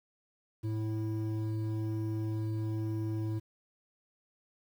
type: tone pair together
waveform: triangle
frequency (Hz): 108.88 / 327.7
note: A2 / E4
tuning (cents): -18 / -10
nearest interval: octave + perfect fifth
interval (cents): 1908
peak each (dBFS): -29 / -34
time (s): 0.63-3.4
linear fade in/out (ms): 20
effects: tanh soft clip ceiling -26 dBFS + 10-bit